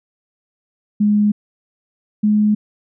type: tone pair in turn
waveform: sine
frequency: 208.3 / 210.8 Hz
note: G#3 / G#3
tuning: +5 / +26 cents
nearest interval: unison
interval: 21 cents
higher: second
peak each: -11 dBFS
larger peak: neither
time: 1-1.32 / 2.23-2.55 s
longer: neither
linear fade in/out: 10 ms
effects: none